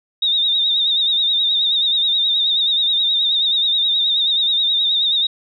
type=tone with vibrato; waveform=sine; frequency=3700 Hz; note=A#7; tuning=14 cents flat; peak=-14 dBFS; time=0.22-5.27 s; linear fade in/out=5 ms; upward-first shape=sine; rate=9.4 Hz; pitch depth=64 cents each way; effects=none